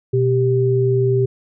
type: tone pair together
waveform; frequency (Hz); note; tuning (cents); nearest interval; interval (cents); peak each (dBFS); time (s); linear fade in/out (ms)
sine; 123.87 / 392; B2 / G4; +6 / 0; octave + minor sixth; 1994; -16; 0.13-1.26; 10
effects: none